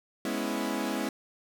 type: chord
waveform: sawtooth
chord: C# minor seventh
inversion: second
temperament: equal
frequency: 207.7 / 246.9 / 277.2 / 329.6 Hz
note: G#3 / B3 / C#4 / E4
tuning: 0 / 0 / 0 / 0 cents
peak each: -31 dBFS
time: 0.25-1.09 s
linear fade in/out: 2 ms
effects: none